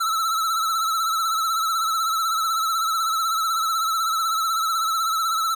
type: tone with vibrato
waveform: square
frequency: 1318.5 Hz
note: E6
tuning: in tune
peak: -21 dBFS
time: 0-5.55 s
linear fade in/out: 10 ms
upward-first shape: triangle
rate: 16 Hz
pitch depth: 69 cents each way
effects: none